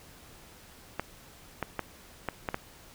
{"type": "clicks", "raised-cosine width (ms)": 0.5, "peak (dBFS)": -15, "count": 6, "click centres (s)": [0.996, 1.627, 1.793, 2.287, 2.488, 2.544], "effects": ["pink hiss -53 dBFS RMS until 2.94 s"]}